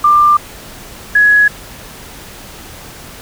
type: tone pair in turn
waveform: sine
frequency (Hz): 1190 / 1678.1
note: D6 / G#6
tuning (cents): +22 / +18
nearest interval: tritone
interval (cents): 596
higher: second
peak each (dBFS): -5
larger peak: neither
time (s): 0.04-0.37 / 1.15-1.48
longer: neither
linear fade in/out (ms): 5
effects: pink hiss -33 dBFS RMS until 3.21 s